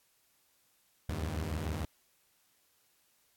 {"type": "tone cluster", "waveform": "sawtooth", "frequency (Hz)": [72.3, 78.9, 99.7], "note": ["D2", "D#2", "G2"], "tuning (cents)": [-27, 25, 30], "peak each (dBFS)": [-36, -32, -36], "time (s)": [1.09, 1.85], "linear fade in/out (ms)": 0, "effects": ["white hiss -71 dBFS RMS until 3.36 s", "AAC 64 kbps"]}